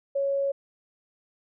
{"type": "tone", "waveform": "sine", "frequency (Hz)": 554.4, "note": "C#5", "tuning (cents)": 0, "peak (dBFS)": -23, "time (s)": [0.15, 0.52], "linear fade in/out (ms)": 10, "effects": []}